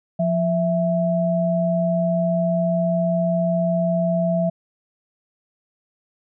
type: tone pair together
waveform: sine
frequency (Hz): 174.61 / 659.9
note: F3 / E5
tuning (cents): 0 / +2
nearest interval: octave + major seventh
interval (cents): 2302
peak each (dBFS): -20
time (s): 0.19-4.5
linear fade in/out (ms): 10
effects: none